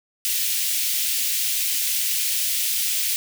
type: high-pass noise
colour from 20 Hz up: white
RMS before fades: -23 dBFS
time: 0.25-3.16 s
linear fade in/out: 0 ms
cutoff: 2300 Hz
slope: 24 dB/octave
effects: none